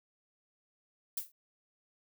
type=noise with exponential decay; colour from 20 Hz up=violet; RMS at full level=-31 dBFS; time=1.17-1.32 s; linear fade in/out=5 ms; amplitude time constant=32 ms; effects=none